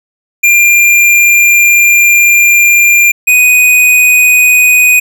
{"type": "tone pair in turn", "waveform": "square", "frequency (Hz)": [2394, 2489], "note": ["D7", "D#7"], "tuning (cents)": [33, 0], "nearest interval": "minor second", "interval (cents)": 67, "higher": "second", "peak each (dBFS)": -4, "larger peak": "neither", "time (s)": [[0.43, 3.12], [3.27, 5]], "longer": "first", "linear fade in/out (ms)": 10, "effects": []}